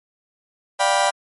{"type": "chord", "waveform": "35% pulse", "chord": "G dominant seventh", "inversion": "second", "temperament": "just", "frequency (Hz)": [588, 705.6, 784, 980], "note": ["D5", "F5", "G5", "B5"], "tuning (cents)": [2, 18, 0, -14], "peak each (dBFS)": [-20, -21, -19, -20], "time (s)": [0.79, 1.11], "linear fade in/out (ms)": 20, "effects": ["MP3 48 kbps"]}